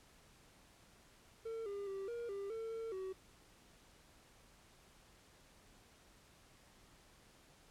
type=tone with pitch steps; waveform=triangle; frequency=451.8 / 401.8 / 389.6 / 471.6 / 397.3 / 449.5 / 452 / 378.4 Hz; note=A4 / G4 / G4 / A#4 / G4 / A4 / A4 / F#4; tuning=+46 / +43 / -11 / +20 / +23 / +37 / +47 / +39 cents; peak=-39 dBFS; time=1.45-3.13 s; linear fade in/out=10 ms; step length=210 ms; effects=pink hiss -65 dBFS RMS until 7.7 s + low-pass 11000 Hz 12 dB/octave